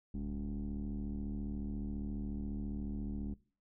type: tone with frequency modulation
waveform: sine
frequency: 130.81 Hz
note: C3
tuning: in tune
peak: -35 dBFS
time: 0.14-3.34 s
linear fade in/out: 5 ms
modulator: 74.4 Hz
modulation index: 2
effects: noise-tail reverb RT60 0.4 s tail -21 dB re dry + tanh soft clip ceiling -33 dBFS